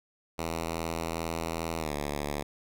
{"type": "tone with pitch glide", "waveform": "5% pulse", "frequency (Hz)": [82.41, 73], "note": ["E2", "D2"], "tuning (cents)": [0, -10], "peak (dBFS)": -20, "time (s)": [0.38, 2.43], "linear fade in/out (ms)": 10, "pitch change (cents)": -210, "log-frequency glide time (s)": [1.78, 1.93], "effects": []}